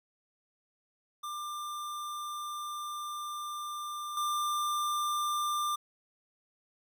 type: tone with level steps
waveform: square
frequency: 1192 Hz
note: D6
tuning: 25 cents sharp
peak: -37 / -30 dBFS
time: 1.23-5.76 s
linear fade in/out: 10 ms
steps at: 4.17 s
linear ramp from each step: 2 ms
effects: none